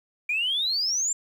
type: exponential sweep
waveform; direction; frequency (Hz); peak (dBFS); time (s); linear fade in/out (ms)
sine; up; 2359 to 7459; -22; 0.29-1.13; 5
effects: tanh soft clip ceiling -18 dBFS + 9-bit